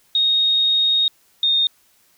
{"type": "tone pair in turn", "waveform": "sine", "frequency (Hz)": [3729, 3678], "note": ["A#7", "A#7"], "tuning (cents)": [0, -24], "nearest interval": "unison", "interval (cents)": 24, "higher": "first", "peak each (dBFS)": -14, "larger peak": "neither", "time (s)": [[0.15, 1.08], [1.43, 1.67]], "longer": "first", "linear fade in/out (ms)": 2, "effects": ["white hiss -58 dBFS RMS until 2.17 s"]}